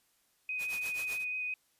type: tone with vibrato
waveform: sine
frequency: 2500 Hz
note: D#7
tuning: 8 cents sharp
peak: -33 dBFS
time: 0.49-1.54 s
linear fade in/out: 2 ms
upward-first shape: sine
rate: 6 Hz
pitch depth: 12 cents each way
type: noise with tremolo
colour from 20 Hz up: white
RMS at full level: -41 dBFS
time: 0.58-1.25 s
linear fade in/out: 50 ms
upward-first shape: triangle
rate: 7.8 Hz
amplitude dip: 95%
effects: white hiss -72 dBFS RMS until 1.79 s + resampled to 32000 Hz